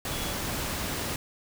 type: tone in noise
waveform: sine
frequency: 3375 Hz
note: G#7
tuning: 27 cents sharp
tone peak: -41 dBFS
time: 0.12-0.33 s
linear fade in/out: 2 ms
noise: pink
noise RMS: -32 dBFS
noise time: 0.05-1.16 s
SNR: -12 dB
effects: none